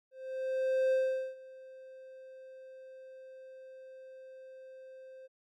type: tone with ADSR envelope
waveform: triangle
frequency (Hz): 523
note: C5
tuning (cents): -1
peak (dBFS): -23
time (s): 0.11-5.28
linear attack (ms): 810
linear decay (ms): 430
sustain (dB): -23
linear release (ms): 25
effects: none